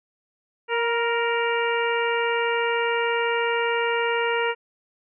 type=harmonic tone with a mistuned harmonic; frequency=466.2 Hz; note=A#4; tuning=in tune; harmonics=1 / 2 / 3 / 4 / 5 / 6; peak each=-24 / -27 / -29 / -30 / -31 / -32 dBFS; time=0.68-4.55 s; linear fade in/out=50 ms; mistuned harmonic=2; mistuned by=+27 cents; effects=none